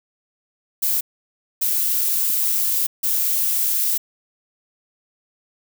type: noise bursts at uneven times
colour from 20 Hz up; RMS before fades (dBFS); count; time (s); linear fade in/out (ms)
violet; -20; 3; 0.82-1.01 / 1.61-2.87 / 3.03-3.98; 10
effects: none

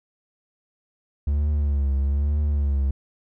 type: tone with vibrato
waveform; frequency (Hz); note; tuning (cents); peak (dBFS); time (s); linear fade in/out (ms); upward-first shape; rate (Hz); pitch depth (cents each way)
triangle; 71.2; C#2; +47; -17; 1.27-2.91; 5; triangle; 1.1; 85
effects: none

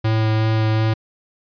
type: tone with vibrato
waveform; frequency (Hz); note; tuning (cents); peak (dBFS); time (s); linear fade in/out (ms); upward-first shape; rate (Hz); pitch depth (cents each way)
square; 110; A2; 0; -16; 0.04-0.94; 10; sine; 2.7; 10
effects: resampled to 11025 Hz

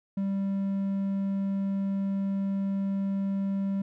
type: tone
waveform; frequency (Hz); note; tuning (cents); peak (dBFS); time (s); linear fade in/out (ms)
triangle; 196; G3; 0; -24; 0.17-3.82; 5
effects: none

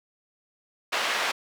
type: band-pass noise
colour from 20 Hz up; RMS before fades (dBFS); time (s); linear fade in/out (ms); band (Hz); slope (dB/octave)
white; -27; 0.92-1.32; 10; 520 to 2700; 12
effects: none

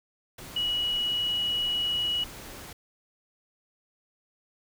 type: tone in noise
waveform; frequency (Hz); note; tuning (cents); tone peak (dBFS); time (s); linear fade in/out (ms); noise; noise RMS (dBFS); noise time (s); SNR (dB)
sine; 2920; F#7; -24; -25; 0.56-2.24; 5; pink; -43; 0.38-2.73; +15
effects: none

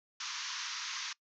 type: band-pass noise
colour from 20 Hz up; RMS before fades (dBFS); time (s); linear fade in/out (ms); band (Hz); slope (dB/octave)
white; -40; 0.2-1.13; 5; 930 to 6500; 96
effects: noise-tail reverb RT60 0.1 s tail -22 dB re dry

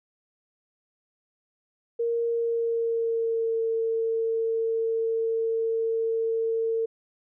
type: tone with pitch glide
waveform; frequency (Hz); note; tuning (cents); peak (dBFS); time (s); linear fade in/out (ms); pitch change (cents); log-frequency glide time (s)
sine; 466.2 to 452.4; A#4 to A4; 0 to +48; -23; 1.99-6.86; 10; -52; 2.26-3.63
effects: none

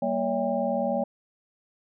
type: tone cluster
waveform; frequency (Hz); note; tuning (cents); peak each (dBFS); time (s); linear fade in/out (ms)
sine; 194.3 / 235.1 / 565 / 645 / 801; G3 / A#3 / C#5 / E5 / G5; -15 / +15 / +33 / -38 / +37; -33 / -30 / -27 / -32 / -31; 0.02-1.04; 5
effects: none

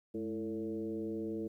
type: tone with frequency modulation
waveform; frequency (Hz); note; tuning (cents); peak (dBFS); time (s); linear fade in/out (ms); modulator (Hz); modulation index
sine; 330.9; E4; +7; -35; 0.14-1.48; 10; 117; 1.2
effects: 12-bit

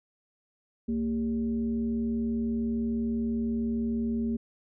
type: tone with frequency modulation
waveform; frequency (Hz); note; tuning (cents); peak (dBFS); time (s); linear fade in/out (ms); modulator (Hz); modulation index
sine; 230; A#3; -23; -26; 0.88-4.37; 10; 167; 0.49
effects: none

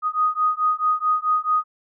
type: beating tone pair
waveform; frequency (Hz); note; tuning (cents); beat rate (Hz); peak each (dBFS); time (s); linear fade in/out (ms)
sine; 1243 / 1247.6; D#6 / D#6; -2 / +4; 4.6; -21; 0.02-1.64; 50
effects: none

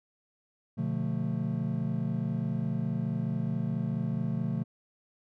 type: chord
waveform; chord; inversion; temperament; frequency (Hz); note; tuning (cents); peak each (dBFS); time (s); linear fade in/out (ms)
triangle; B half-diminished seventh; none; just; 123.47 / 148.16 / 177.8 / 222.2; B2 / D3 / F3 / A3; 0 / +16 / +31 / +17; -32; 0.77-4.64; 20
effects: none

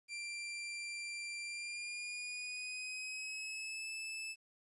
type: tone with pitch glide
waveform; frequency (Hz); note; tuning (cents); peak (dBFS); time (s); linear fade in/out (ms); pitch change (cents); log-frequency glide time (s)
sawtooth; 2364 to 2623; D7 to E7; +11 to -9; -38; 0.08-4.36; 50; +180; 1.43-3.89
effects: resampled to 24000 Hz + 12-bit

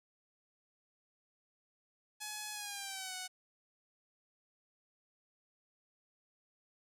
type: tone with pitch glide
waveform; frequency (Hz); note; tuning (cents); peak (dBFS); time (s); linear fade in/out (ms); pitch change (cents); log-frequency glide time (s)
5% pulse; 846 to 740.8; G#5 to F#5; +32 to +2; -29; 2.2-3.28; 20; -230; 2.52-3.15
effects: none

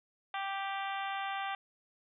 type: harmonic tone with a mistuned harmonic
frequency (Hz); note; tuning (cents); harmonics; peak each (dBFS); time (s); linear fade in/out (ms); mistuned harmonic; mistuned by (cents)
392; G4; 0; 2 / 3 / 4 / 5 / 6 / 7 / 8 / 9; -37 / -41 / -43 / -45 / -47 / -48 / -49 / -50; 0.34-1.55; 2; 7; +15
effects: none

